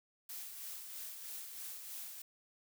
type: noise with tremolo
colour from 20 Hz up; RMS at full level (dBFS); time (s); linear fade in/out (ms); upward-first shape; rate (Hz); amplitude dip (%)
blue; -45; 0.29-2.22; 5; sine; 3.1; 40
effects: none